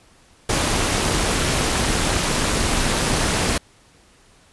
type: noise with amplitude modulation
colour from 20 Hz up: pink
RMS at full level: -17 dBFS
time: 0.49-3.58 s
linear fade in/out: 5 ms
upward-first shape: sine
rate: 277 Hz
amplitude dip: 65%
effects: pink hiss -53 dBFS RMS until 4.52 s + resampled to 24000 Hz